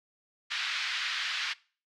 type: band-pass noise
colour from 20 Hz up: pink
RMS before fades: -33 dBFS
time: 0.5-1.54 s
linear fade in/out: 20 ms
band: 1500 to 4500 Hz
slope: 24 dB/octave
effects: noise-tail reverb RT60 0.4 s tail -22 dB re dry